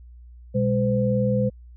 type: tone cluster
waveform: sine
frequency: 121.6 / 203 / 510 Hz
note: B2 / G#3 / C5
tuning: -26 / -39 / -44 cents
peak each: -23 dBFS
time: 0.54-1.5 s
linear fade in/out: 20 ms
effects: added 60 Hz sine -42 dBFS peak until 1.76 s